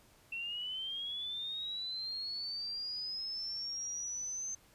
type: linear sweep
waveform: sine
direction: up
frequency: 2689 to 6272 Hz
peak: -37 dBFS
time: 0.32-4.55 s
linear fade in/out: 5 ms
effects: pink hiss -64 dBFS RMS until 4.74 s + resampled to 32000 Hz